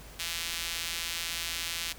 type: tone with high-pass filter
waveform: sawtooth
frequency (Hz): 168.2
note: E3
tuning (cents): +35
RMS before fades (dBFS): -35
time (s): 0.19-1.93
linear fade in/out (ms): 10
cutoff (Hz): 2900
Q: 1.1
effects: added 50 Hz sine -50 dBFS peak until 1.98 s + pink hiss -50 dBFS RMS until 1.98 s